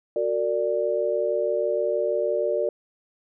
sine chord, Gb augmented, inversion none, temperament equal with one note detuned, 370 / 456.3 / 587.3 Hz, Gb4 / Bb4 / D5, 0 / -37 / 0 cents, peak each -28 / -26 / -24 dBFS, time 0.16-2.69 s, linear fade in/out 2 ms, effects none

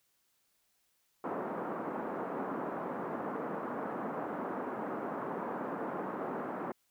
pink band-pass noise, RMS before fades -38 dBFS, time 1.24-6.72 s, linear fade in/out 2 ms, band 210 to 1300 Hz, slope 24 dB/octave, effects white hiss -75 dBFS RMS until 6.9 s

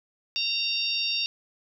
harmonic tone, 923 Hz, A#5, 17 cents flat, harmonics 3 / 4 / 5 / 6, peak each -29 / -30 / -31 / -32 dBFS, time 0.36-1.26 s, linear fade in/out 0 ms, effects none

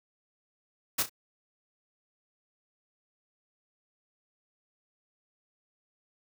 white noise with echo, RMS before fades -27 dBFS, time 0.98-1.03 s, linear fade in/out 10 ms, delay 33 ms, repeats 2, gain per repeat -11 dB, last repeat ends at 1.096 s, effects none

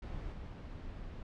brown noise with level steps, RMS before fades -42 / -45 dBFS, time 0.02-1.23 s, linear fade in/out 5 ms, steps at 0.32 s, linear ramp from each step 2 ms, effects low-pass 4000 Hz 12 dB/octave

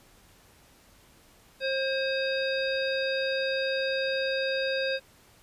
harmonic tone with a mistuned harmonic, 534 Hz, C5, 35 cents sharp, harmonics 1 / 3 / 5 / 7 / 9, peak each -28 / -33 / -35 / -36 / -38 dBFS, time 1.6-5 s, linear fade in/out 50 ms, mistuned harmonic 5, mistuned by -70 cents, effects pink hiss -58 dBFS RMS until 5.42 s + resampled to 32000 Hz

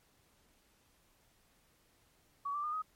sine tone with pitch steps, 1131 / 1172.2 / 1215 / 1259.3 Hz, C#6 / D6 / D#6 / D#6, +34 / -4 / -42 / +20 cents, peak -34 dBFS, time 2.45-2.822 s, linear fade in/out 10 ms, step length 93 ms, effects pink hiss -70 dBFS RMS until 2.95 s + MP3 64 kbps

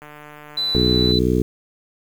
click train, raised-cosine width 0.5 ms, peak -25 dBFS, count 164, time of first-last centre 0.02-1.114 s, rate 149 Hz
sine tone with vibrato, 3985 Hz, B7, 15 cents sharp, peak -19 dBFS, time 0.57-1.19 s, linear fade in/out 5 ms, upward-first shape triangle, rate 4 Hz, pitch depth 8 cents each way
harmonic tone, 61.6 Hz, B1, 4 cents flat, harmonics 1 / 2 / 3 / 4 / 5 / 6 / 7, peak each -23 / -23 / -23 / -23 / -23 / -23 / -23 dBFS, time 0.75-1.42 s, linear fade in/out 0 ms
effects 7-bit

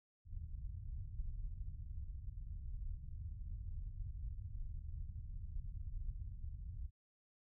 pink low-pass noise, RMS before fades -45 dBFS, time 0.25-6.91 s, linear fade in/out 50 ms, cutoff 100 Hz, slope 24 dB/octave, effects none

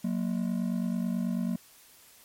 triangle ring-modulated tone, 207.7 Hz, G#3, in tune, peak -22 dBFS, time 0.04-1.56 s, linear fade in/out 5 ms, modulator 24.6 Hz, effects white hiss -56 dBFS RMS until 2.24 s + MP3 64 kbps

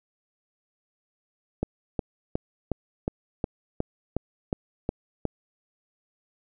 click train, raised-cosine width 2 ms, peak -12 dBFS, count 11, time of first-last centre 1.63-5.253 s, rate 2.76 Hz, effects none

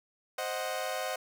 sawtooth chord, C diminished, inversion none, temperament equal, 523.3 / 622.3 / 740 Hz, C5 / Eb5 / Gb5, 0 / 0 / 0 cents, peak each -33 dBFS, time 0.38-1.16 s, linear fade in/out 5 ms, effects none

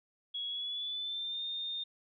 sine tone with pitch glide, 3340 to 3642 Hz, G#7 to A#7, +9 to -41 cents, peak -35 dBFS, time 0.34-1.84 s, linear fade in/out 10 ms, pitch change +150 cents, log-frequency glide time 0.48-1.43 s, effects none

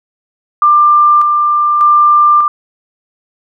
sine tone with tremolo, 1190 Hz, D6, 22 cents sharp, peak -4 dBFS, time 0.62-2.48 s, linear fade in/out 2 ms, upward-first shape square, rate 0.84 Hz, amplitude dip 35%, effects none

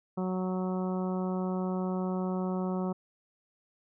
harmonic tone, 185 Hz, F#3, in tune, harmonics 1 / 2 / 3 / 4 / 5 / 6 / 7, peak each -30 / -36 / -40 / -42 / -44 / -46 / -47 dBFS, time 0.17-2.93 s, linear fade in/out 10 ms, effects none

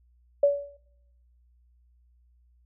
sine tone with exponential decay, 570 Hz, C#5, 48 cents sharp, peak -14 dBFS, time 0.43-0.77 s, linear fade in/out 5 ms, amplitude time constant 72 ms, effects noise-tail reverb RT60 0.9 s tail -26 dB re dry + added 60 Hz sine -59 dBFS peak until 2.65 s

